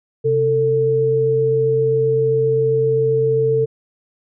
sine tone pair together, 132.2 / 446.2 Hz, C3 / A4, +18 / +24 cents, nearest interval octave + major sixth, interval 2106 cents, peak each -21 / -14 dBFS, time 0.24-3.66 s, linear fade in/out 20 ms, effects none

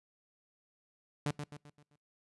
sawtooth tone with echo, 146.83 Hz, D3, in tune, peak -27 dBFS, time 1.26-1.31 s, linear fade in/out 2 ms, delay 130 ms, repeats 5, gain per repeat -7 dB, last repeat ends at 1.96 s, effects noise-tail reverb RT60 0.3 s tail -25 dB re dry + resampled to 24000 Hz

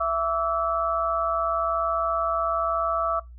sine tone cluster, 666 / 1151 / 1312 Hz, E5 / D6 / E6, +18 / -35 / -9 cents, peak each -26 dBFS, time 0-3.2 s, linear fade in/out 10 ms, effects noise-tail reverb RT60 0.2 s tail -22 dB re dry + added 60 Hz sine -41 dBFS peak until 3.38 s

